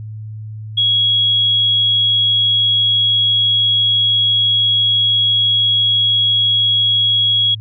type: tone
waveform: sine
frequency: 3322 Hz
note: G#7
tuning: in tune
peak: -11 dBFS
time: 0.77-7.55 s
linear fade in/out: 10 ms
effects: added 108 Hz sine -26 dBFS peak until 7.6 s